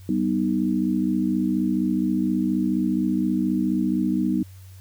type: chord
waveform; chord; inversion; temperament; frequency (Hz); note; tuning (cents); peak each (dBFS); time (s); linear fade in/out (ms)
sine; G augmented; none; equal with one note detuned; 192.08 / 246.9 / 311.1; G3 / B3 / D#4; -35 / 0 / 0; -24; 0.09-4.43; 2
effects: added 94 Hz sine -41 dBFS peak until 4.8 s + white hiss -55 dBFS RMS until 4.8 s